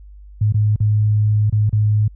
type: tone with dropouts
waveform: sine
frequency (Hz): 106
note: G#2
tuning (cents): +36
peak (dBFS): -12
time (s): 0.41-2.08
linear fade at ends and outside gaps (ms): 5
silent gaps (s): 0.524-0.543 / 0.761-0.803 / 1.499-1.525 / 1.695-1.728
effects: added 50 Hz sine -37 dBFS peak until 2.15 s